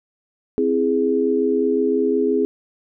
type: chord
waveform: sine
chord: C augmented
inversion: none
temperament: equal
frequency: 261.6 / 329.6 / 415.3 Hz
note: C4 / E4 / G#4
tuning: 0 / 0 / 0 cents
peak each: -21 / -23 / -18 dBFS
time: 0.58-2.45 s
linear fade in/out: 0 ms
effects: none